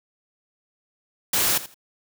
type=noise with echo; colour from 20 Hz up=white; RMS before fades=-21 dBFS; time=1.33-1.58 s; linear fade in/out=5 ms; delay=82 ms; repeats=2; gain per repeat=-15 dB; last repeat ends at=1.744 s; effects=none